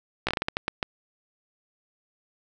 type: slowing click train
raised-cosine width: 0.3 ms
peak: -9 dBFS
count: 10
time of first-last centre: 0.27-0.828 s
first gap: 16 ms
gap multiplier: 1.32
effects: none